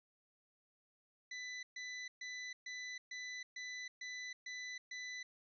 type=tone bursts; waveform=sawtooth; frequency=1995 Hz; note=B6; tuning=17 cents sharp; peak=-40 dBFS; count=9; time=1.31-5.23 s; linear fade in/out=5 ms; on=320 ms; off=130 ms; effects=resampled to 16000 Hz